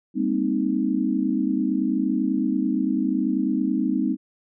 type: chord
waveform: sine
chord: C minor seventh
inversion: second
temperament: equal with one note detuned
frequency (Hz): 200.9 / 233.1 / 261.6 / 311.1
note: G3 / Bb3 / C4 / Eb4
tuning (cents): +43 / 0 / 0 / 0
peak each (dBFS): -26 / -28 / -24 / -25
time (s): 0.14-4.17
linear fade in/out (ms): 50
effects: none